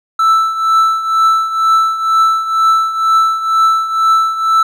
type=tone with tremolo; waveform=triangle; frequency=1321 Hz; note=E6; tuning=3 cents sharp; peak=-4 dBFS; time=0.19-4.63 s; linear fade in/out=5 ms; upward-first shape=triangle; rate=2.1 Hz; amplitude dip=75%; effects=none